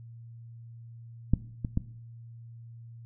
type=clicks; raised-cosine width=5 ms; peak=-9 / -19 / -13 dBFS; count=3; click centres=1.336 / 1.648 / 1.774 s; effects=noise-tail reverb RT60 0.6 s tail -18 dB re dry + added 116 Hz sine -44 dBFS peak until 3.05 s